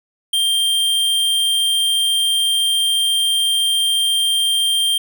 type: tone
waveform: square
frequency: 3177 Hz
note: G7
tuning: 23 cents sharp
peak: -15 dBFS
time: 0.33-4.98 s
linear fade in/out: 5 ms
effects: none

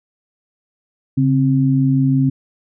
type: tone pair together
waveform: sine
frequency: 138.59 / 264.7 Hz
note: C#3 / C4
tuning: 0 / +20 cents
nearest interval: major seventh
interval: 1120 cents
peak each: -14 / -15 dBFS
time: 1.17-2.3 s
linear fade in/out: 10 ms
effects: none

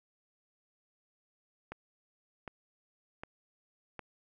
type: click train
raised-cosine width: 0.5 ms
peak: -26 dBFS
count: 4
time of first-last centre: 1.72-3.993 s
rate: 1.32 Hz
effects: none

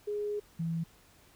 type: tone pair in turn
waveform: sine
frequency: 415.3 / 165.29 Hz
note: G#4 / E3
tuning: 0 / +5 cents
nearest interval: octave + major third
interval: 1595 cents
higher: first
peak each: -31 / -30 dBFS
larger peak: second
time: 0.07-0.4 / 0.59-0.84 s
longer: first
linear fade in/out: 10 ms
effects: pink hiss -61 dBFS RMS until 1.35 s

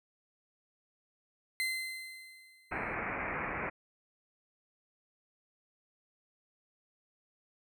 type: tone with exponential decay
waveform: 35% pulse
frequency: 2064 Hz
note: C7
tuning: 24 cents flat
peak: -28 dBFS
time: 1.6-2.94 s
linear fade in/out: 0 ms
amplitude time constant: 290 ms
type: low-pass noise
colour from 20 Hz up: white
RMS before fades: -37 dBFS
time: 2.71-3.7 s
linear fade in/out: 10 ms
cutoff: 2400 Hz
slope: 96 dB/octave
effects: none

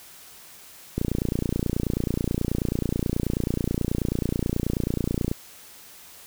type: click train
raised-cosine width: 3 ms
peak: -11 dBFS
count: 128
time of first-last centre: 0.98-5.314 s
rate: 29.3 Hz
effects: white hiss -47 dBFS RMS until 6.26 s

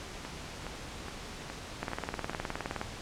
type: two click trains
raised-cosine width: 0.5 ms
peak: -18 / -24 dBFS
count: 20 / 6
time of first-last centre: 1.83-2.814 / 0.25-2.333 s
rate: 19.3 / 2.4 Hz
effects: pink hiss -43 dBFS RMS until 3.01 s + low-pass 7000 Hz 12 dB/octave

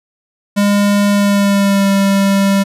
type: tone with pitch glide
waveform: square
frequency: 203.1 to 197.09 Hz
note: G#3 to G3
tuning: -38 to +10 cents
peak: -10 dBFS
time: 0.56-2.64 s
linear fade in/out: 20 ms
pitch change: -52 cents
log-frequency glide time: 1.11-1.89 s
effects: resampled to 32000 Hz

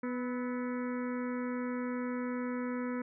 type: harmonic tone with a mistuned harmonic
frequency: 247.5 Hz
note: B3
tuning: 4 cents sharp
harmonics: 1 / 2 / 4 / 5 / 6 / 7 / 8 / 9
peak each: -34 / -40 / -46 / -48 / -50 / -51 / -52 / -53 dBFS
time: 0.03-3.02 s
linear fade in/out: 5 ms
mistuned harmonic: 5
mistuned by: +76 cents
effects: none

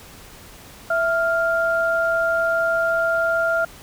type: tone pair together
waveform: sine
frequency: 661.7 / 1396.9 Hz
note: E5 / F6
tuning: +6 / 0 cents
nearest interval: octave + minor second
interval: 1294 cents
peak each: -20 dBFS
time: 0.9-3.65 s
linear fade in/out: 5 ms
effects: pink hiss -43 dBFS RMS until 3.82 s

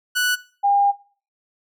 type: tone pair in turn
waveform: sawtooth / sine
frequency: 1480 / 805.1 Hz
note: F#6 / G5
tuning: 0 / +46 cents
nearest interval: major seventh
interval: 1054 cents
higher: first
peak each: -14 dBFS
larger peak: neither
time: 0.15-0.36 / 0.63-0.92 s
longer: second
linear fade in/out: 20 ms
effects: noise-tail reverb RT60 0.4 s tail -18 dB re dry

